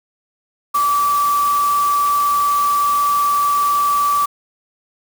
sine tone in noise, 1157 Hz, D6, 26 cents flat, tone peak -13 dBFS, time 0.74-4.26 s, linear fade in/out 10 ms, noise white, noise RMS -29 dBFS, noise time 0.74-4.26 s, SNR +13 dB, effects none

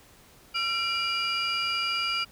sine tone cluster, 1362 / 2366 / 2880 / 4819 Hz, F6 / D7 / F#7 / D8, -44 / +12 / -47 / +44 cents, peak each -30 dBFS, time 0.54-2.25 s, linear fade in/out 20 ms, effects tanh soft clip ceiling -20 dBFS + pink hiss -55 dBFS RMS until 2.31 s

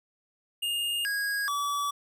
square tone with pitch steps, 2832 / 1645 / 1147 Hz, F7 / G#6 / D6, +23 / -17 / -41 cents, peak -28 dBFS, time 0.62-1.91 s, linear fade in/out 10 ms, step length 430 ms, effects none

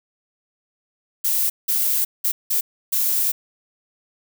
violet noise bursts at uneven times, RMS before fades -20 dBFS, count 5, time 1.24-1.5 / 1.68-2.05 / 2.24-2.32 / 2.5-2.61 / 2.92-3.32 s, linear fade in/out 10 ms, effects none

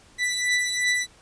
sawtooth beating tone pair, 1975.5 / 1978.3 Hz, B6 / B6, 0 / +2 cents, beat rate 2.8 Hz, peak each -23 / -20 dBFS, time 0.18-1.07 s, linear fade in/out 50 ms, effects pink hiss -54 dBFS RMS until 1.21 s + resampled to 22050 Hz

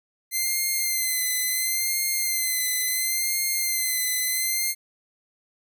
5% pulse tone with vibrato, 2071 Hz, C7, 18 cents flat, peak -13 dBFS, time 0.31-4.75 s, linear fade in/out 50 ms, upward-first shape sine, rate 0.72 Hz, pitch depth 44 cents each way, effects none

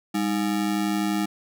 square ring-modulated tone, 256.8 Hz, C4, 32 cents flat, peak -20 dBFS, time 0.14-1.26 s, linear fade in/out 10 ms, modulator 55.9 Hz, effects none

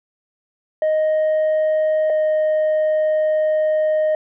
sine tone pair in turn, 622.3 / 619.4 Hz, D#5 / D#5, 0 / -8 cents, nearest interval unison, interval 8 cents, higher first, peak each -12 dBFS, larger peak neither, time 0.82-2.1 / 2.1-4.15 s, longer second, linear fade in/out 2 ms, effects tanh soft clip ceiling -14 dBFS

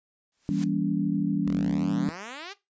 white noise with exponential growth, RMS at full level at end -38 dBFS, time 0.32-0.64 s, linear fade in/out 1 ms, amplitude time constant 68 ms
sine chord, E diminished seventh, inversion none, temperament just, 164.81 / 197.78 / 237.3 / 284.8 Hz, E3 / G3 / Bb3 / Db4, 0 / +16 / +31 / +47 cents, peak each -30 / -28 / -33 / -27 dBFS, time 0.49-2.09 s, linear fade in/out 0 ms
5% pulse exponential sweep, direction up, 36.71 to 420.1 Hz, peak -26 dBFS, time 1.45-2.54 s, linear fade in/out 20 ms
effects noise-tail reverb RT60 0.2 s tail -17 dB re dry + resampled to 16000 Hz

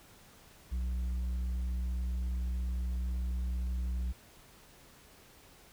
sine tone with tanh clipping, 61.74 Hz, B1, in tune, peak -32 dBFS, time 0.71-4.13 s, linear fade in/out 20 ms, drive 5 dB, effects pink hiss -58 dBFS RMS until 5.72 s

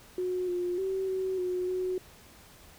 sine tone with pitch steps, 364.7 / 355.2 / 382.1 / 377.1 / 363 / 368.5 Hz, F#4 / F4 / G4 / F#4 / F#4 / F#4, -25 / +29 / -44 / +33 / -33 / -7 cents, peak -28 dBFS, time 0.18-1.98 s, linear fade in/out 2 ms, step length 300 ms, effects pink hiss -54 dBFS RMS until 2.78 s

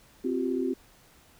sine chord, C suspended fourth, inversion none, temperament equal with one note detuned, 261.6 / 349.2 / 385.3 Hz, C4 / F4 / G4, 0 / 0 / -30 cents, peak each -29 / -31 / -31 dBFS, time 0.24-0.74 s, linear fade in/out 10 ms, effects pink hiss -58 dBFS RMS until 1.39 s

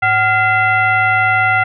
sine tone with frequency modulation, 1400 Hz, F6, 4 cents sharp, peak -10 dBFS, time 0.02-1.64 s, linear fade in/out 10 ms, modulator 647 Hz, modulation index 1.3, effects none

